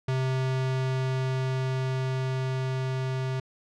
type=tone with level ramp; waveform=square; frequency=130.81 Hz; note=C3; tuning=in tune; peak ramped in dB=-25 to -28 dBFS; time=0.08-3.4 s; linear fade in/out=5 ms; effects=low-pass 5000 Hz 12 dB/octave